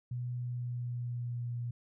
sine tone with pitch glide, 122.9 to 119.95 Hz, B2 to A#2, -8 to +50 cents, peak -34 dBFS, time 0.11-1.71 s, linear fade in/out 5 ms, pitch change -42 cents, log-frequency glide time 0.37-1.59 s, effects none

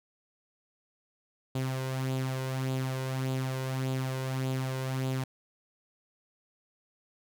sawtooth tone with flanger, 131.2 Hz, C3, 5 cents sharp, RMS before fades -32 dBFS, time 1.55-5.24 s, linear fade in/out 5 ms, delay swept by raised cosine 0.26 to 2.06 ms, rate 1.7 Hz, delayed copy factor +0.5, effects none

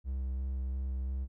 triangle tone with vibrato, 65.41 Hz, C2, in tune, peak -30 dBFS, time 0.04-1.28 s, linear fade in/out 50 ms, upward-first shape square, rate 2.9 Hz, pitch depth 14 cents each way, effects none

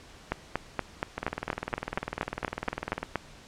two click trains, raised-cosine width 0.5 ms, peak -16 / -12 dBFS, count 38 / 13, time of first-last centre 1.18-3.03 / 0.32-3.157 s, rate 20 / 4.23 Hz, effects pink hiss -51 dBFS RMS until 3.47 s + low-pass 7000 Hz 12 dB/octave

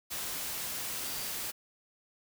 sine tone in noise, 4699 Hz, D8, in tune, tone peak -46 dBFS, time 1.04-1.3 s, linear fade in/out 20 ms, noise white, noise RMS -37 dBFS, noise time 0.1-1.52 s, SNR -12 dB, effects none

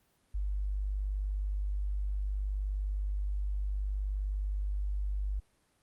sine tone, 49.67 Hz, G1, 24 cents sharp, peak -30 dBFS, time 0.34-5.4 s, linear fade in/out 10 ms, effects pink hiss -71 dBFS RMS until 5.82 s + Opus 32 kbps

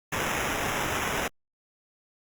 white noise with sample-and-hold, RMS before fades -29 dBFS, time 0.12-1.28 s, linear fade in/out 5 ms, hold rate 4410 Hz, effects Opus 48 kbps

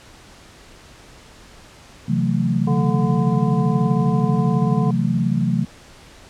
sine chord, F# half-diminished seventh, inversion second, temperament just, 133.2 / 166.5 / 185 / 222 Hz, C3 / E3 / F#3 / A3, +31 / +18 / 0 / +16 cents, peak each -22 dBFS, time 2.08-5.65 s, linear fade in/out 10 ms
harmonic tone, 145.7 Hz, D3, 13 cents flat, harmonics 1 / 3 / 5 / 7, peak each -22 / -27 / -29 / -30 dBFS, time 2.67-4.91 s, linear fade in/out 5 ms
effects pink hiss -45 dBFS RMS until 6.29 s + low-pass 8000 Hz 12 dB/octave

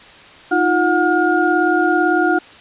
sine tone cluster, 314 / 351.9 / 730 / 1424 Hz, D#4 / F4 / F#5 / F6, +16 / +13 / -24 / +33 cents, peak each -18 dBFS, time 0.51-2.39 s, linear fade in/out 10 ms, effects white hiss -41 dBFS RMS until 2.6 s + resampled to 8000 Hz

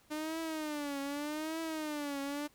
sawtooth tone with vibrato, 300.8 Hz, D4, 42 cents sharp, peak -32 dBFS, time 0.1-2.48 s, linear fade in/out 20 ms, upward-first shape triangle, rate 0.83 Hz, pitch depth 150 cents each way, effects pink hiss -66 dBFS RMS until 2.54 s

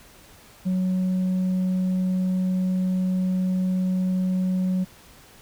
sine tone with tanh clipping, 185 Hz, F#3, in tune, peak -21 dBFS, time 0.65-4.85 s, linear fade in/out 20 ms, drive 2 dB, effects pink hiss -50 dBFS RMS until 5.41 s

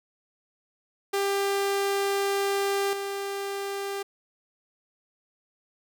sawtooth tone with level steps, 397 Hz, G4, 22 cents sharp, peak -20 / -26 dBFS, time 1.13-4.03 s, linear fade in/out 10 ms, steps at 2.93 s, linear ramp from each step 2 ms, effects none

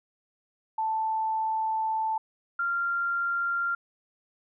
sine tone pair in turn, 881 / 1387.6 Hz, A5 / F6, +2 / -12 cents, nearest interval minor sixth, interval 786 cents, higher second, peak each -25 dBFS, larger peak neither, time 0.78-2.18 / 2.59-3.75 s, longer first, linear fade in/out 5 ms, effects none

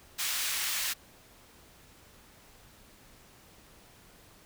pink high-pass noise, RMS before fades -32 dBFS, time 0.18-0.94 s, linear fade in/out 20 ms, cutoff 2000 Hz, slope 12 dB/octave, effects pink hiss -57 dBFS RMS until 4.45 s

